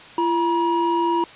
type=tone pair together; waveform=triangle; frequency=340.2 / 956 Hz; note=F4 / A#5; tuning=-45 / +43 cents; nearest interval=octave + tritone; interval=1788 cents; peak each=-19 / -18 dBFS; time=0.18-1.24 s; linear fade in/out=2 ms; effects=white hiss -42 dBFS RMS until 1.35 s + resampled to 8000 Hz